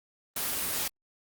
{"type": "noise", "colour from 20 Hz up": "white", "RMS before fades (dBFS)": -31, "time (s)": [0.36, 0.88], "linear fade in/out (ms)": 5, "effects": ["Opus 24 kbps"]}